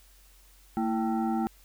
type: tone with frequency modulation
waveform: sine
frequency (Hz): 225.8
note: A3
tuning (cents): +45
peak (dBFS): -25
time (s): 0.77-1.47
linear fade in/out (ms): 0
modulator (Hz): 556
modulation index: 1.1
effects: added 46 Hz sine -56 dBFS peak until 1.64 s + white hiss -60 dBFS RMS until 1.64 s